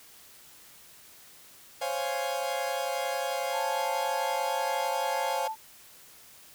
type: chord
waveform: 40% pulse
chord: Db major seventh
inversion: third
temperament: equal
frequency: 523.3 / 554.4 / 698.5 / 830.6 Hz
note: C5 / Db5 / F5 / Ab5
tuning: 0 / 0 / 0 / 0 cents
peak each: -34 dBFS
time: 1.81-5.48 s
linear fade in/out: 10 ms
type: tone with vibrato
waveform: sine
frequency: 880 Hz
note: A5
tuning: in tune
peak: -31 dBFS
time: 3.51-5.56 s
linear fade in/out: 50 ms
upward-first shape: sine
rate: 3 Hz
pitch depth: 9 cents each way
effects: white hiss -53 dBFS RMS until 6.54 s